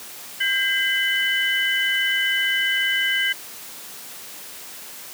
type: tone cluster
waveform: sine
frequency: 1593 / 2040 / 2995 Hz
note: G6 / C7 / F#7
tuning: +27 / -44 / +20 cents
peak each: -23 dBFS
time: 0.4-3.33 s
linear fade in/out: 10 ms
effects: white hiss -38 dBFS RMS until 5.13 s + high-pass 150 Hz 12 dB/octave